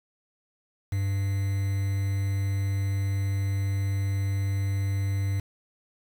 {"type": "tone with quantisation", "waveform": "triangle", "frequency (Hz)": 98.6, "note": "G2", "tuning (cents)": 11, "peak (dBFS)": -22, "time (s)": [0.92, 5.4], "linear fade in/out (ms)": 5, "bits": 7, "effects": []}